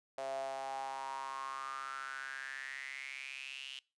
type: tone with high-pass filter sweep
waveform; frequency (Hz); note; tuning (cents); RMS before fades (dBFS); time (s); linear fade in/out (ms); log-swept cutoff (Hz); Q
sawtooth; 134.6; C3; +49; -43; 0.18-3.79; 0; 620 to 3000; 8
effects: noise-tail reverb RT60 0.3 s tail -23 dB re dry + resampled to 22050 Hz